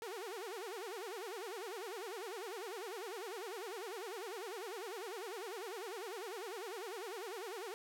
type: tone with vibrato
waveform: sawtooth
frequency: 415.3 Hz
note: G#4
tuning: in tune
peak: -39 dBFS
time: 0.02-7.74 s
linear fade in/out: 0 ms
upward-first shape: sine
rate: 10 Hz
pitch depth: 260 cents each way
effects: none